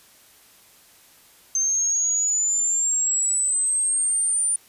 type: exponential sweep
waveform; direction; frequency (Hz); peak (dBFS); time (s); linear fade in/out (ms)
sine; up; 6270 to 9250; -19; 1.55-4.56; 2
effects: white hiss -53 dBFS RMS until 4.68 s + resampled to 32000 Hz